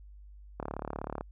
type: click train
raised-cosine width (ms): 1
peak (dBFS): -21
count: 23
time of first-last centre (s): 0.6-1.209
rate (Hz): 36.1
effects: added 50 Hz sine -48 dBFS peak until 1.31 s